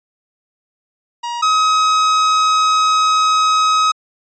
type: tone pair in turn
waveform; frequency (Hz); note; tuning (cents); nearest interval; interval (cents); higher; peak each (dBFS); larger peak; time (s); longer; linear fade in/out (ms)
45% pulse; 951 / 1269.4; A#5 / D#6; +34 / +34; perfect fourth; 500; second; -21 / -11; second; 1.23-1.42 / 1.42-3.92; second; 10
effects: resampled to 16000 Hz